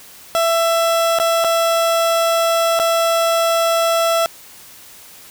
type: tone with dropouts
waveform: 30% pulse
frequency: 666 Hz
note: E5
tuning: 18 cents sharp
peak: -11 dBFS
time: 0.35-4.26 s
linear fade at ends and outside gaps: 0 ms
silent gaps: 1.187-1.199 / 1.441-1.446 / 2.791-2.798 s
effects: white hiss -41 dBFS RMS until 5.3 s